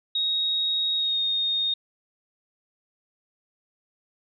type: tone with pitch glide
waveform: sine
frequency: 3768 to 3699 Hz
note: A#7 to A#7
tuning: +18 to -14 cents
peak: -22 dBFS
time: 0.15-1.74 s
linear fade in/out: 5 ms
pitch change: -32 cents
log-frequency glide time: 0.96-1.2 s
effects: none